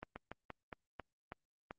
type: slowing click train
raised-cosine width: 0.5 ms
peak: -29 dBFS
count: 8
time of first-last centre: 0.03-1.709 s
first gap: 130 ms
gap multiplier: 1.2
effects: Opus 24 kbps